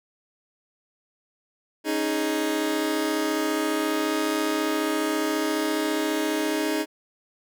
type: chord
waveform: sawtooth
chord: C# suspended second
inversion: none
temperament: just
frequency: 277.2 / 311.8 / 415.8 Hz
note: C#4 / D#4 / G#4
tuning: 0 / +4 / +2 cents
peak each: -27 / -21 / -25 dBFS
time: 1.84-6.86 s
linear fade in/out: 50 ms
effects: none